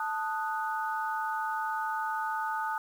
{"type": "chord", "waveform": "sine", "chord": "D# diminished", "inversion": "second", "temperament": "equal", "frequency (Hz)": [880, 1244.5, 1480], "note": ["A5", "D#6", "F#6"], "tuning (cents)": [0, 0, 0], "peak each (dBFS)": [-32, -35, -36], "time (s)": [0, 2.78], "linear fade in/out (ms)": 2, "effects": ["9-bit"]}